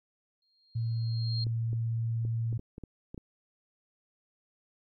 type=tone with exponential growth; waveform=sine; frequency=4226 Hz; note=C8; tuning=16 cents sharp; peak=-33 dBFS; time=0.42-1.44 s; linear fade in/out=2 ms; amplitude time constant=220 ms
type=tone; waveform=sine; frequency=114.6 Hz; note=A#2; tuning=29 cents flat; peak=-28 dBFS; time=0.75-2.58 s; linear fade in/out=10 ms
type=clicks; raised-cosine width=3 ms; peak=-29 dBFS; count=9; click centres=1.468 / 1.731 / 2.251 / 2.528 / 2.594 / 2.781 / 2.837 / 3.145 / 3.178 s
effects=AAC 64 kbps